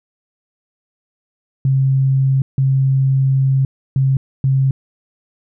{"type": "tone bursts at uneven times", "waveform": "sine", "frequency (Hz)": 134.2, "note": "C3", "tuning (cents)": 44, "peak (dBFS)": -11, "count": 4, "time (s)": [[1.65, 2.42], [2.58, 3.65], [3.96, 4.17], [4.44, 4.71]], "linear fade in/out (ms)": 2, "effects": []}